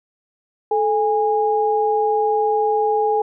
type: tone pair together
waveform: sine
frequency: 434.9 / 821 Hz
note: A4 / G#5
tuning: -20 / -20 cents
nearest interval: major seventh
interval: 1100 cents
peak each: -18 dBFS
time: 0.71-3.22 s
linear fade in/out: 5 ms
effects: none